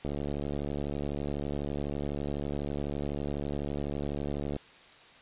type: click train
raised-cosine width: 2 ms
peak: -21 dBFS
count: 326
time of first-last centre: 0.05-4.564 s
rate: 72 Hz
effects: white hiss -54 dBFS RMS until 5.21 s + resampled to 8000 Hz